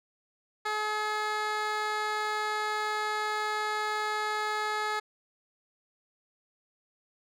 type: tone with band-pass filter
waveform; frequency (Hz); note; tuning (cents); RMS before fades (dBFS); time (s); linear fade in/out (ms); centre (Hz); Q
15% pulse; 425.7; G#4; +43; -31; 0.65-5; 10; 1800; 0.54
effects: none